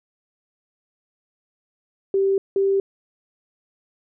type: tone pair in turn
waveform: sine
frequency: 390 / 391.6 Hz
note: G4 / G4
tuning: -9 / -2 cents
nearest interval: unison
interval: 7 cents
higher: second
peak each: -16 dBFS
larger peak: neither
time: 2.14-2.38 / 2.56-2.8 s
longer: neither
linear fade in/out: 2 ms
effects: none